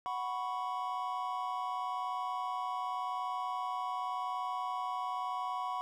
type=chord; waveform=triangle; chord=F# suspended fourth; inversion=none; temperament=equal; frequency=740 / 987.8 / 1108.7 Hz; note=F#5 / B5 / C#6; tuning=0 / 0 / 0 cents; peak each=-37 / -36 / -37 dBFS; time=0.06-5.81 s; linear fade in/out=0 ms; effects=none